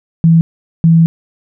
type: tone pair in turn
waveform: sine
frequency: 164.81 / 164.81 Hz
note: E3 / E3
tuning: 0 / 0 cents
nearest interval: unison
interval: 0 cents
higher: neither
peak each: -4 dBFS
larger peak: neither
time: 0.24-0.41 / 0.84-1.06 s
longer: second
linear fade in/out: 0 ms
effects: none

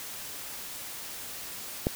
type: click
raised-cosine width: 2 ms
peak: -11 dBFS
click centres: 1.869 s
effects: white hiss -40 dBFS RMS until 1.95 s

